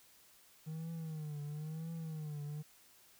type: tone with vibrato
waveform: triangle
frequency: 155.4 Hz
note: D#3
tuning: 2 cents flat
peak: -38 dBFS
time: 0.66-2.63 s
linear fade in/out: 20 ms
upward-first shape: triangle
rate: 0.99 Hz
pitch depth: 120 cents each way
effects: white hiss -64 dBFS RMS until 3.19 s